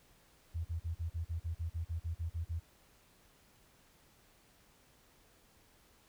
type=tone bursts; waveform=sine; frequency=83.1 Hz; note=E2; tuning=15 cents sharp; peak=-34 dBFS; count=14; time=0.54-2.6 s; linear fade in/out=20 ms; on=110 ms; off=40 ms; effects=pink hiss -66 dBFS RMS until 6.08 s